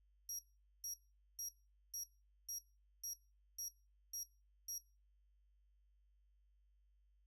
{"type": "tone bursts", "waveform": "30% pulse", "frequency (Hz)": 5670, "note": "F8", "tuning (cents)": 25, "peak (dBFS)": -40, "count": 9, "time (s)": [0.29, 4.781], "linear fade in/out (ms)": 2, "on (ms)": 99, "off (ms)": 450, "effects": ["noise-tail reverb RT60 0.3 s tail -18 dB re dry", "added 50 Hz sine -70 dBFS peak until 7.26 s"]}